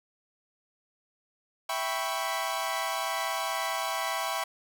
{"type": "chord", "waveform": "sawtooth", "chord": "C# half-diminished seventh", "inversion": "first", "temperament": "equal", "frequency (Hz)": [659.3, 784, 987.8, 1108.7], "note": ["E5", "G5", "B5", "C#6"], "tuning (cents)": [0, 0, 0, 0], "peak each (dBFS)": -31, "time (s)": [1.69, 4.44], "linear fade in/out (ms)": 5, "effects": []}